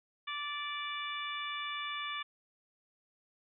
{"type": "harmonic tone", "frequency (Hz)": 584, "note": "D5", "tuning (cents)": -10, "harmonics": [2, 3, 4, 5, 6], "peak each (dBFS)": [-40, -44, -42, -45, -43], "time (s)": [0.27, 2.23], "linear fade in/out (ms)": 10, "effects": []}